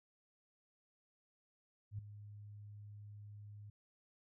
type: tone with ADSR envelope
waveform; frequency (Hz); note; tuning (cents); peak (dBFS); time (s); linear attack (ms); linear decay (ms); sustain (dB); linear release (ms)
sine; 103.6; G#2; -4; -38; 1.91-3.7; 76; 6; -12; 4
effects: none